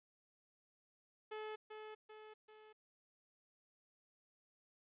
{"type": "tone with echo", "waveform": "sawtooth", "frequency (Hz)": 430.5, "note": "A4", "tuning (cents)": -38, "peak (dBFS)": -40, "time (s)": [1.31, 1.56], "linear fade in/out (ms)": 10, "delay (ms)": 390, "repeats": 3, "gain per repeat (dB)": -5, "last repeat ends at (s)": 2.73, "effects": ["resampled to 8000 Hz", "13-bit"]}